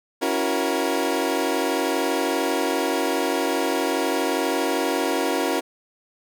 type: chord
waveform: 25% pulse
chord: F# dominant seventh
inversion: second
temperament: equal with one note detuned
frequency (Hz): 277.2 / 329.6 / 370 / 471.9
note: C#4 / E4 / F#4 / A#4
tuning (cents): 0 / 0 / 0 / +21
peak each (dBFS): -23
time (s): 0.21-5.61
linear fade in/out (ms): 20
effects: none